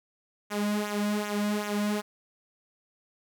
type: tone with flanger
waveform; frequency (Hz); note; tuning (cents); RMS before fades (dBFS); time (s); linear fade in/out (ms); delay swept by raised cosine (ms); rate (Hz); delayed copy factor
sawtooth; 207.7; G#3; 0; -29; 0.5-2.02; 20; 0.21 to 2.61; 2.6; -0.7
effects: none